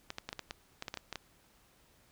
clicks, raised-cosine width 0.2 ms, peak -21 dBFS, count 12, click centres 0.104 / 0.184 / 0.29 / 0.329 / 0.393 / 0.509 / 0.824 / 0.882 / 0.941 / 0.973 / 1.127 / 1.157 s, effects pink hiss -66 dBFS RMS until 2.11 s

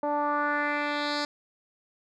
10% pulse tone with low-pass filter sweep, 292.9 Hz, D4, 5 cents flat, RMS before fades -28 dBFS, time 0.03-1.25 s, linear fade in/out 2 ms, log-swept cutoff 730 to 5200 Hz, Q 2.7, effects none

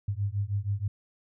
sine beating tone pair, 98 / 104.3 Hz, G2 / G#2, 0 / +8 cents, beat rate 6.3 Hz, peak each -30 dBFS, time 0.08-0.88 s, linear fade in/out 5 ms, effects none

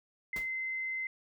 sine tone, 2064 Hz, C7, 24 cents flat, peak -33 dBFS, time 0.33-1.07 s, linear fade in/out 2 ms
pink noise with exponential decay, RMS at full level -40 dBFS, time 0.36-0.52 s, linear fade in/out 2 ms, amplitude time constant 33 ms
effects none

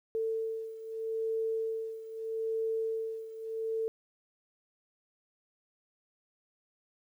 sine beating tone pair, 446.4 / 447.19 Hz, A4 / A4, +25 / +28 cents, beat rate 0.79 Hz, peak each -33 / -37 dBFS, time 0.15-3.88 s, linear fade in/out 0 ms, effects 11-bit

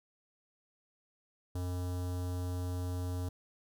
square tone with notch filter, 90 Hz, F#2, 47 cents flat, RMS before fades -36 dBFS, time 1.55-3.29 s, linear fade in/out 5 ms, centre 2200 Hz, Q 0.64, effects none

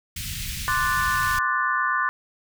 pink band-stop noise, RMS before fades -31 dBFS, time 0.16-1.39 s, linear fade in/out 5 ms, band 160 to 2100 Hz, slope 24 dB/octave
sine chord, D dominant seventh, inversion third, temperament equal, 1046.5 / 1174.7 / 1480 / 1760 Hz, C6 / D6 / F#6 / A6, 0 / 0 / 0 / 0 cents, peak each -26 dBFS, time 0.68-2.09 s, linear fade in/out 0 ms
effects none

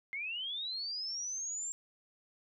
sine linear sweep, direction up, 2093 to 7459 Hz, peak -36 dBFS, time 0.13-1.72 s, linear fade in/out 0 ms, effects none

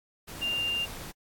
sine tone in noise, 2794 Hz, F7, in tune, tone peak -27 dBFS, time 0.41-0.86 s, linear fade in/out 20 ms, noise pink, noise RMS -42 dBFS, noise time 0.27-1.12 s, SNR +12 dB, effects AAC 64 kbps

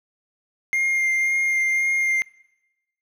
triangle tone with vibrato, 2116 Hz, C7, 19 cents sharp, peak -17 dBFS, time 0.73-2.22 s, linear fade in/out 0 ms, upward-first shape sine, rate 1.9 Hz, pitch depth 12 cents each way, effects noise-tail reverb RT60 1.0 s tail -23 dB re dry

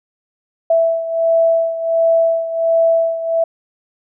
sine beating tone pair, 660 / 661.4 Hz, E5 / E5, +2 / +6 cents, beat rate 1.4 Hz, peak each -13 / -18 dBFS, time 0.7-3.44 s, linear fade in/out 5 ms, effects none

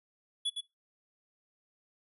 square tone with echo, 3400 Hz, G#7, 40 cents sharp, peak -30 dBFS, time 0.45-0.5 s, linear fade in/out 10 ms, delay 110 ms, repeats 1, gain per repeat -5 dB, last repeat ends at 0.61 s, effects noise-tail reverb RT60 0.2 s tail -20 dB re dry + resampled to 32000 Hz

